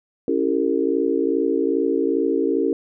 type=chord; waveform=sine; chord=C# diminished seventh; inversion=none; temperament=equal with one note detuned; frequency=277.2 / 329.6 / 392 / 454.5 Hz; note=C#4 / E4 / G4 / Bb4; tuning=0 / 0 / 0 / -44 cents; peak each=-23 dBFS; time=0.28-2.73 s; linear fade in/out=2 ms; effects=none